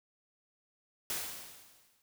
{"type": "noise with exponential decay", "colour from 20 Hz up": "white", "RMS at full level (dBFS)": -34, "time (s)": [1.1, 2.02], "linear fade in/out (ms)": 1, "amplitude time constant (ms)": 200, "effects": []}